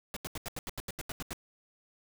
pink noise bursts, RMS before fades -38 dBFS, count 12, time 0.14-1.331 s, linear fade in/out 0 ms, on 25 ms, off 81 ms, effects none

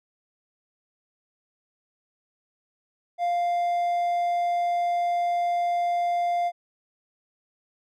triangle tone, 698.5 Hz, F5, in tune, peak -20 dBFS, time 3.18-6.52 s, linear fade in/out 50 ms, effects none

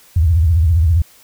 sine tone with vibrato, 81.9 Hz, E2, 11 cents flat, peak -9 dBFS, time 0.16-1.02 s, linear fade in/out 5 ms, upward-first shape triangle, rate 15 Hz, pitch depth 230 cents each way, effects white hiss -47 dBFS RMS until 1.23 s

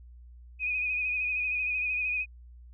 sine tone with vibrato, 2489 Hz, D#7, in tune, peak -27 dBFS, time 0.59-2.26 s, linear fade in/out 50 ms, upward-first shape sine, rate 13 Hz, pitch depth 38 cents each way, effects added 60 Hz sine -47 dBFS peak until 2.73 s

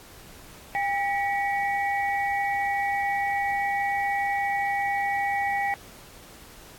sine tone cluster, 802 / 1932 / 2253 Hz, G5 / B6 / C#7, +39 / -39 / +28 cents, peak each -25 / -29 / -33 dBFS, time 0.75-5.74 s, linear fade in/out 0 ms, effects pink hiss -48 dBFS RMS until 6.78 s + AAC 64 kbps

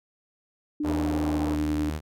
sine tone, 298.3 Hz, D4, 27 cents sharp, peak -25 dBFS, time 0.8-1.9 s, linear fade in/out 5 ms
sawtooth tone with pitch glide, 79.6 to 77.11 Hz, D#2 to D#2, +40 to -15 cents, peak -25 dBFS, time 0.83-2.01 s, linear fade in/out 50 ms, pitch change -55 cents, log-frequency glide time 1.02-1.54 s
white band-pass noise, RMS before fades -36 dBFS, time 0.84-1.56 s, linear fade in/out 10 ms, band 250 to 870 Hz, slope 24 dB/octave
effects none

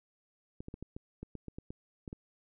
clicks, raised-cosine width 3 ms, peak -29 dBFS, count 12, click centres 0.605 / 0.684 / 0.741 / 0.826 / 0.965 / 1.23 / 1.353 / 1.483 / 1.585 / 1.705 / 2.078 / 2.129 s, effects none

